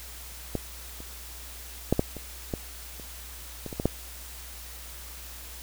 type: clicks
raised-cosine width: 2 ms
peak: -14 / -29 / -7 / -8 / -24 / -15 / -29 / -21 / -22 / -15 / -8 dBFS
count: 11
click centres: 0.553 / 1.004 / 1.926 / 1.994 / 2.167 / 2.538 / 2.998 / 3.663 / 3.728 / 3.799 / 3.856 s
effects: added 60 Hz sine -44 dBFS peak until 5.62 s + white hiss -44 dBFS RMS until 5.62 s